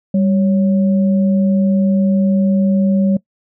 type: tone pair together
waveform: sine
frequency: 196 / 554.4 Hz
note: G3 / C#5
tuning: 0 / 0 cents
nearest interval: octave + tritone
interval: 1800 cents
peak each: -11 / -22 dBFS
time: 0.14-3.17 s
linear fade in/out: 5 ms
effects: noise-tail reverb RT60 0.1 s tail -21 dB re dry